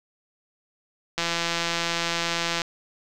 click train, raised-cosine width 0.2 ms, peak -8 dBFS, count 244, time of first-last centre 1.18-2.618 s, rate 169 Hz, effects none

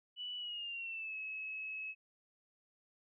sine tone with pitch glide, 2960 to 2577 Hz, F#7 to E7, 0 to -40 cents, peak -40 dBFS, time 0.16-1.95 s, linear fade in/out 50 ms, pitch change -240 cents, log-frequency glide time 0.37-1.16 s, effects none

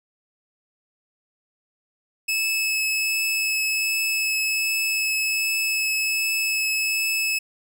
sawtooth tone with vibrato, 2598 Hz, E7, 26 cents flat, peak -18 dBFS, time 2.28-7.39 s, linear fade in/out 10 ms, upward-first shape triangle, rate 1.3 Hz, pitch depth 8 cents each way, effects none

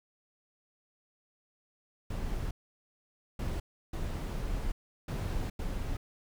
brown noise bursts at uneven times, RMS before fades -34 dBFS, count 5, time 2.1-2.51 / 3.39-3.6 / 3.93-4.72 / 5.08-5.5 / 5.59-5.97 s, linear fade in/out 5 ms, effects none

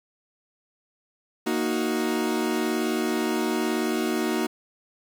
40% pulse chord, D# minor, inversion second, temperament equal, 233.1 / 311.1 / 370 Hz, A#3 / D#4 / F#4, 0 / 0 / 0 cents, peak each -27 dBFS, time 1.46-4.47 s, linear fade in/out 10 ms, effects 9-bit

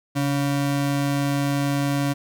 square ring-modulated tone, 210.9 Hz, G#3, 27 cents sharp, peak -18 dBFS, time 0.15-2.14 s, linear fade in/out 20 ms, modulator 73.2 Hz, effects none

